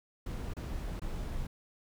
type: noise with dropouts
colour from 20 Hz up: brown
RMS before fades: -37 dBFS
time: 0.26-1.47 s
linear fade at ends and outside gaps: 5 ms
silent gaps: 0.537-0.566 / 0.997-1.017 s
effects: none